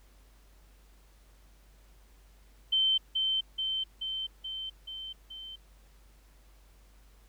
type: tone with echo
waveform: sine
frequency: 3096 Hz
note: G7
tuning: 22 cents flat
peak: -23 dBFS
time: 2.72-2.98 s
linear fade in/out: 10 ms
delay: 430 ms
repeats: 6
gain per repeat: -3 dB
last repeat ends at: 5.56 s
effects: added 49 Hz sine -56 dBFS peak until 7.28 s + pink hiss -65 dBFS RMS until 7.28 s